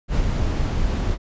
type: noise with ADSR envelope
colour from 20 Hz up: brown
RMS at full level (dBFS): -18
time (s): 0.08-1.18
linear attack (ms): 83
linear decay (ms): 55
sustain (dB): -3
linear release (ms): 59
effects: resampled to 16000 Hz